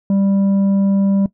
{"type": "tone with tanh clipping", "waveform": "sine", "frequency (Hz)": 196.7, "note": "G3", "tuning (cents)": 6, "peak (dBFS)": -13, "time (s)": [0.1, 1.26], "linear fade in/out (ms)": 2, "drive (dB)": 6, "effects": ["noise-tail reverb RT60 0.1 s tail -18 dB re dry"]}